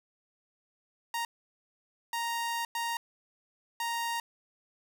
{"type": "tone bursts at uneven times", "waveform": "sawtooth", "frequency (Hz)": 932.3, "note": "A#5", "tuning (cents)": 0, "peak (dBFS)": -27, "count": 4, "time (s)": [[1.14, 1.25], [2.13, 2.65], [2.75, 2.97], [3.8, 4.2]], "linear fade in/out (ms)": 2, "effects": []}